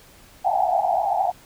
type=band-pass noise; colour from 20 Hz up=pink; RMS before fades=-21 dBFS; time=0.44-1.32 s; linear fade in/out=20 ms; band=690 to 830 Hz; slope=96 dB/octave; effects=pink hiss -50 dBFS RMS until 1.45 s